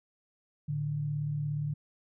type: tone pair together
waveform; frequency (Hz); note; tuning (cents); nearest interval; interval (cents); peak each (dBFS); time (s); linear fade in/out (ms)
sine; 110.8 / 147.9; A2 / D3; +13 / +13; perfect fourth; 500; -39 / -30; 0.68-1.74; 10
effects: none